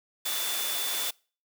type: tone in noise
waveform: sine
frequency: 3496 Hz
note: A7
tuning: 12 cents flat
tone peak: -34 dBFS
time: 0.25-1.11 s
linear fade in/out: 10 ms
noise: white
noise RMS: -31 dBFS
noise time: 0.25-1.11 s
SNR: -6 dB
effects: noise-tail reverb RT60 0.4 s tail -26 dB re dry + high-pass 400 Hz 12 dB/octave